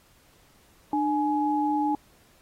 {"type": "tone pair together", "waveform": "sine", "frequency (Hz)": [299.2, 840], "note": ["D4", "G#5"], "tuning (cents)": [32, 19], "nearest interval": "octave + tritone", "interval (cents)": 1787, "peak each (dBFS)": -25, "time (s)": [0.93, 1.95], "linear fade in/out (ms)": 2, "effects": ["pink hiss -60 dBFS RMS until 2.41 s", "AAC 48 kbps"]}